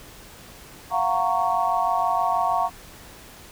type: chord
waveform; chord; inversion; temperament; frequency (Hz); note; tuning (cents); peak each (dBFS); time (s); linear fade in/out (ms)
sine; Gb major seventh; third; just; 693.7 / 740 / 925 / 1110; F5 / Gb5 / Bb5 / Db6; -12 / 0 / -14 / +2; -25; 0.9-2.7; 50
effects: pink hiss -45 dBFS RMS until 3.51 s